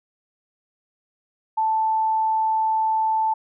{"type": "tone", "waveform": "sine", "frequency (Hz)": 880, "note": "A5", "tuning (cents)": 0, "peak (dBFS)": -18, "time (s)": [1.57, 3.34], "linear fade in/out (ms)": 10, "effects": []}